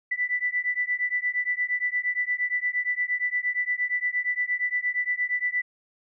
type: beating tone pair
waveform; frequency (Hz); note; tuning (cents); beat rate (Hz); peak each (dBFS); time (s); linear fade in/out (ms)
sine; 1975.5 / 1984.1; B6 / B6; 0 / +7; 8.6; -27; 0.11-5.62; 10
effects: none